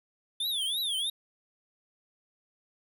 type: tone with vibrato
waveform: square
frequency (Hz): 3479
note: A7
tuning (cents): -20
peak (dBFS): -29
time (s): 0.4-1.1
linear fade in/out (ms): 5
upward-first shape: triangle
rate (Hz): 3.1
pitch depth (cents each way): 240
effects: none